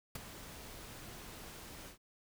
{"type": "noise with ADSR envelope", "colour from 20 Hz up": "pink", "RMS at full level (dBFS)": -39, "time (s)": [0.15, 1.98], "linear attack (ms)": 5, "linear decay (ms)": 14, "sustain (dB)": -11, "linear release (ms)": 100, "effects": []}